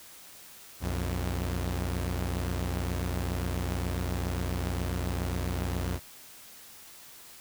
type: tone pair together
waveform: sawtooth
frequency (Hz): 62.12 / 89.5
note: B1 / F2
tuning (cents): +11 / +43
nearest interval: tritone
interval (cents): 632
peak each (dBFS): -28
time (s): 0.8-6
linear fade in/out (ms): 50
effects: white hiss -50 dBFS RMS until 7.4 s